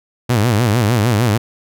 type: tone with vibrato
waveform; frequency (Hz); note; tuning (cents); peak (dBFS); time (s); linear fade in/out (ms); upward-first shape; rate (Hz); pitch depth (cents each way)
sawtooth; 112.5; A2; +39; -8; 0.29-1.38; 10; sine; 6.6; 190
effects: none